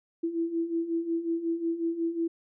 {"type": "beating tone pair", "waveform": "sine", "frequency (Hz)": [329.3, 334.8], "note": ["E4", "E4"], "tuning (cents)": [-2, 27], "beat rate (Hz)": 5.5, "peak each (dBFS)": [-33, -28], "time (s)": [0.23, 2.28], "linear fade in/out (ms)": 10, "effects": []}